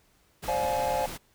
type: noise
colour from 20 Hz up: pink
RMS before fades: -38 dBFS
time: 0.42-1.18 s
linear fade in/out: 20 ms
type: chord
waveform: triangle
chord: D half-diminished seventh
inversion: third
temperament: just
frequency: 528.6 / 587.3 / 704.8 / 845.8 Hz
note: C5 / D5 / F5 / Ab5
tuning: +18 / 0 / +16 / +31 cents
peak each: -29 / -31 / -30 / -27 dBFS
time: 0.48-1.06 s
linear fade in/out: 2 ms
effects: pink hiss -65 dBFS RMS until 1.34 s